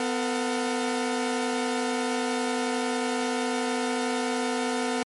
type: tone cluster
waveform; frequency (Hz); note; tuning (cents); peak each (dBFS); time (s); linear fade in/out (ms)
sawtooth; 251.9 / 452.3 / 725; B3 / A4 / F#5; +34 / +48 / -35; -24 / -26 / -29; 0-5.03; 2
effects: MP3 48 kbps